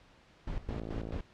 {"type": "noise with tremolo", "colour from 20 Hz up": "brown", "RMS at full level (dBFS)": -37, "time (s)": [0.47, 1.21], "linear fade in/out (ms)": 5, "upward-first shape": "square", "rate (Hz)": 4.6, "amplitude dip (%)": 80}
{"type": "click train", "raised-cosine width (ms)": 2, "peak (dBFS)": -27, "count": 27, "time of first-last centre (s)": [0.69, 1.162], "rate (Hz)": 55.1}
{"effects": ["pink hiss -61 dBFS RMS until 1.33 s", "low-pass 4000 Hz 12 dB/octave"]}